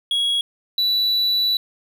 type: tone pair in turn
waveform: triangle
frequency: 3322 / 3951 Hz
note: G#7 / B7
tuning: 0 / 0 cents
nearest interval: minor third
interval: 300 cents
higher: second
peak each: -16 / -15 dBFS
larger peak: second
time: 0.11-0.41 / 0.78-1.57 s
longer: second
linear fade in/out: 2 ms
effects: none